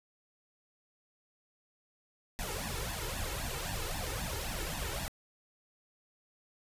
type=noise with flanger; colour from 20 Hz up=pink; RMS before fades=-37 dBFS; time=2.39-5.08 s; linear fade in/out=0 ms; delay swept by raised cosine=1.1 to 2.3 ms; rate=3.8 Hz; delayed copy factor=+0.95; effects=resampled to 32000 Hz